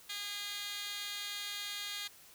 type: tone with high-pass filter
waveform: 15% pulse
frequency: 408.7 Hz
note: G#4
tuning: 28 cents flat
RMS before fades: -41 dBFS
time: 0.09-2.08 s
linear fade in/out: 10 ms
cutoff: 2800 Hz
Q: 4.2
effects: white hiss -58 dBFS RMS until 2.34 s